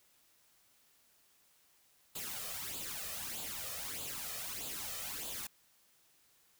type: noise with flanger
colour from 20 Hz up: white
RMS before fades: -42 dBFS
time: 2.15-5.47 s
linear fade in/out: 5 ms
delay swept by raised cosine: 0.26 to 1.66 ms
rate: 1.6 Hz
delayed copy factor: +0.65
effects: white hiss -69 dBFS RMS until 6.59 s